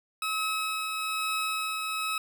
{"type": "tone with tremolo", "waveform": "20% pulse", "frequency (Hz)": 1285, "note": "E6", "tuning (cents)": -45, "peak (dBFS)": -22, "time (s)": [0.22, 2.18], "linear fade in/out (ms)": 2, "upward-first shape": "triangle", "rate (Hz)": 1.1, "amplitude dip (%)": 35, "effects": []}